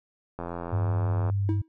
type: click train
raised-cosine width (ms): 1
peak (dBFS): -20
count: 79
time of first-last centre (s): 0.39-1.299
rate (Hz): 85.8
type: tone with pitch glide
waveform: sine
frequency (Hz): 100 to 99.37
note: G2 to G2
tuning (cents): +35 to +24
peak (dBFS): -23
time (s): 0.72-1.62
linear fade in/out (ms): 10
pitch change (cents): -11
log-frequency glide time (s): 1.04-1.4
type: tone with exponential decay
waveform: triangle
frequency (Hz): 321.2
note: E4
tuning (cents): -45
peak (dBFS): -21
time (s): 1.49-1.68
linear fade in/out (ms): 0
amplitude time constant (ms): 41
effects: none